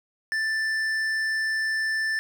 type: tone with hard clipping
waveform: triangle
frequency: 1767 Hz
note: A6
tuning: 7 cents sharp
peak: -25 dBFS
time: 0.32-2.19 s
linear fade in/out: 0 ms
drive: 11 dB
effects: none